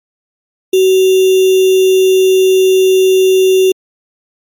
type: tone with sample-and-hold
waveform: sine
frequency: 376.9 Hz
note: F#4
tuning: 32 cents sharp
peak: -5 dBFS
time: 0.73-3.72 s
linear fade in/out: 5 ms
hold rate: 3150 Hz
effects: MP3 64 kbps